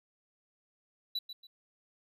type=tone with echo; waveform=triangle; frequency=3951 Hz; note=B7; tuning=in tune; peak=-30 dBFS; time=1.15-1.19 s; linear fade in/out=5 ms; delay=140 ms; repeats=2; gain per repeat=-10 dB; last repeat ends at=1.47 s; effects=none